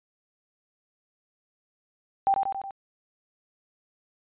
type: tone with echo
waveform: sine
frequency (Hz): 784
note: G5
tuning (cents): 0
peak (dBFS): -18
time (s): 2.27-2.34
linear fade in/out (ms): 0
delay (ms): 92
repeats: 4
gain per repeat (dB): -4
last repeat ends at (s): 2.708
effects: resampled to 8000 Hz